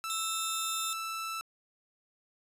sawtooth tone, 1323 Hz, E6, 6 cents sharp, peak -31 dBFS, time 0.04-1.41 s, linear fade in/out 0 ms
15% pulse tone with pitch glide, 3650 to 3623 Hz, A#7 to A7, -37 to +50 cents, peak -27 dBFS, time 0.1-0.93 s, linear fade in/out 0 ms, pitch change -13 cents, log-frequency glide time 0.25-0.8 s
effects resampled to 32000 Hz

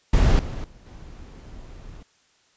brown noise with level steps, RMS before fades -17 / -31 / -47 / -41 dBFS, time 0.13-2.03 s, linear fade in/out 5 ms, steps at 0.39 / 0.64 / 0.86 s, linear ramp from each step 2 ms, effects white hiss -62 dBFS RMS until 2.56 s + resampled to 16000 Hz

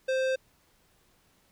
sine tone with tanh clipping, 523.3 Hz, C5, in tune, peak -27 dBFS, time 0.08-0.36 s, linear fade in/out 10 ms, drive 18 dB, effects pink hiss -66 dBFS RMS until 1.51 s

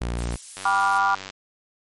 sawtooth tone, 59 Hz, A#1, 22 cents sharp, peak -21 dBFS, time 0.01-0.36 s, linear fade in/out 5 ms
violet noise, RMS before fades -34 dBFS, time 0.17-0.99 s, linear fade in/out 20 ms
click train, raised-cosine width 0.2 ms, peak -17 dBFS, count 71, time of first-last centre 0.57-1.301 s, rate 95.8 Hz
sine chord, G dominant seventh, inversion none, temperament just, 784 / 980 / 1176 / 1411.2 Hz, G5 / B5 / D6 / F6, 0 / -14 / +2 / +18 cents, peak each -23 dBFS, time 0.65-1.15 s, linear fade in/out 5 ms
effects MP3 48 kbps

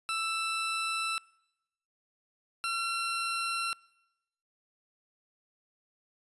20% pulse tone pair in turn, 1327 / 1359.6 Hz, E6 / F6, +11 / -47 cents, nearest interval unison, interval 42 cents, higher second, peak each -25 dBFS, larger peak neither, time 0.09-1.18 / 2.64-3.73 s, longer neither, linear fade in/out 0 ms, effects noise-tail reverb RT60 0.9 s tail -24 dB re dry + resampled to 24000 Hz

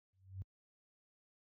sine tone with exponential growth, 94.9 Hz, F#2, 44 cents sharp, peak -37 dBFS, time 0.13-0.42 s, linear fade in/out 0 ms, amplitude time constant 63 ms, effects high-pass 60 Hz 12 dB/octave

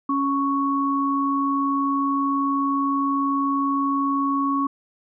sine tone pair together, 277.2 / 1110.3 Hz, C#4 / C#6, 0 / +2 cents, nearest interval 2 octaves, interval 2402 cents, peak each -22 dBFS, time 0.09-4.67 s, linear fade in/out 5 ms, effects none

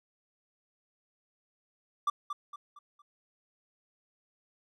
triangle tone with echo, 1172 Hz, D6, 4 cents flat, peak -23 dBFS, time 2.07-2.1 s, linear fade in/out 5 ms, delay 230 ms, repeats 4, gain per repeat -8 dB, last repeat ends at 3.02 s, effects none

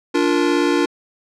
square chord, Bb major, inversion first, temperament just, 291.4 / 349.6 / 466.2 Hz, D4 / F4 / Bb4, -13 / +2 / 0 cents, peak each -19 / -19 / -23 dBFS, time 0.14-0.86 s, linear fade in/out 10 ms, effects low-pass 6000 Hz 12 dB/octave

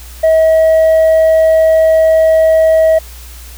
sine tone with tanh clipping, 641 Hz, E5, 49 cents flat, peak -6 dBFS, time 0.23-2.99 s, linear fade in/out 10 ms, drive 2 dB, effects added 60 Hz sine -30 dBFS peak until 3.57 s + white hiss -36 dBFS RMS until 3.57 s

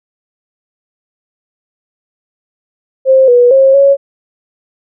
sine tone with pitch steps, 528 / 487 / 537 / 555 Hz, C5 / B4 / C5 / C#5, +16 / -24 / +45 / +2 cents, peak -3 dBFS, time 3.05-3.97 s, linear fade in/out 50 ms, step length 230 ms, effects none

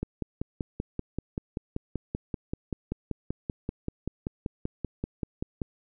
click train, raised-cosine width 3 ms, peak -17 dBFS, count 30, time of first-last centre 0.03-5.618 s, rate 5.19 Hz, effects none

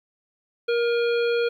harmonic tone with a mistuned harmonic, 471.4 Hz, A#4, 19 cents sharp, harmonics 1 / 3 / 5 / 7 / 9, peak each -20 / -30 / -34 / -37 / -39 dBFS, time 0.68-1.49 s, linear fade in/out 10 ms, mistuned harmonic 5, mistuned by +52 cents, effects 10-bit

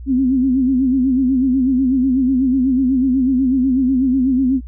sine tone with vibrato, 260 Hz, C4, 11 cents flat, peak -12 dBFS, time 0.06-4.61 s, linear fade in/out 50 ms, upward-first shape sine, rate 8.1 Hz, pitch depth 86 cents each way, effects added 60 Hz sine -29 dBFS peak until 4.67 s

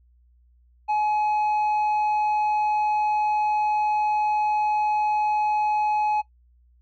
square tone with low-pass filter, 846 Hz, G#5, 32 cents sharp, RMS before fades -23 dBFS, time 0.88-6.22 s, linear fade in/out 20 ms, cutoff 1700 Hz, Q 1.3, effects noise-tail reverb RT60 0.1 s tail -17 dB re dry + added 60 Hz sine -55 dBFS peak until 6.81 s

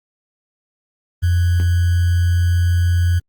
sine tone with sample-and-hold, 87.31 Hz, F2, in tune, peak -12 dBFS, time 1.22-3.2 s, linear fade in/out 20 ms, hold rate 1575 Hz, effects Opus 24 kbps

